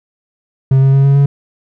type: tone with pitch steps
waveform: triangle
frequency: 133.6 / 135.31 / 137.04 / 138.79 / 140.57 Hz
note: C3 / C#3 / C#3 / C#3 / C#3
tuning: +36 / -41 / -19 / +2 / +25 cents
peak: -4 dBFS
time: 0.71-1.26 s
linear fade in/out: 5 ms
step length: 110 ms
effects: none